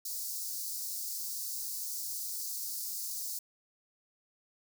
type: high-pass noise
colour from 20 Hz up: white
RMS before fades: -38 dBFS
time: 0.05-3.39 s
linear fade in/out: 5 ms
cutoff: 4500 Hz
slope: 48 dB/octave
effects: none